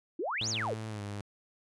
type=exponential two-way sweep; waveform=sine; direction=up then down; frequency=298 to 7100 to 384.9 Hz; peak=-31 dBFS; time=0.19-0.74 s; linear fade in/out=5 ms; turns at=0.49 s
type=tone with pitch glide; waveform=sawtooth; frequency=110 to 102.04 Hz; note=A2 to G#2; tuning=0 to -30 cents; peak=-33 dBFS; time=0.41-1.21 s; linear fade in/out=0 ms; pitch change=-130 cents; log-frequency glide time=0.89-1.01 s
effects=resampled to 24000 Hz